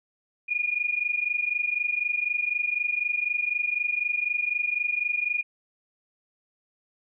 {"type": "tone pair together", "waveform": "sine", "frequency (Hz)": [2427, 2451], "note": ["D#7", "D#7"], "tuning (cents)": [-44, -27], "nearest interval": "unison", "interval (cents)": 17, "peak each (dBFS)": -27, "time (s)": [0.48, 5.43], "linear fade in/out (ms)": 20, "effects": []}